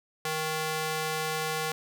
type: tone with high-pass filter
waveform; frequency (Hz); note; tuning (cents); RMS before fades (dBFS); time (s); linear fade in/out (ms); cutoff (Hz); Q
square; 156.8; D#3; +14; -31; 0.25-1.72; 2; 490; 0.53
effects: none